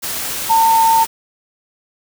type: tone in noise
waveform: sine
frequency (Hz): 904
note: A5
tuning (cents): +47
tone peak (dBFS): -9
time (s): 0.49-1.05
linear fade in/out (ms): 20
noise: white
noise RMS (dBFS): -23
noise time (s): 0.02-1.07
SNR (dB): +11
effects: none